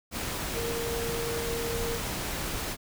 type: tone in noise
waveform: sine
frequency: 465.3 Hz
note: A#4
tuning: 3 cents flat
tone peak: -32 dBFS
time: 0.53-2 s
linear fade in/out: 50 ms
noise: pink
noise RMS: -33 dBFS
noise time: 0.11-2.77 s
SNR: -2 dB
effects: none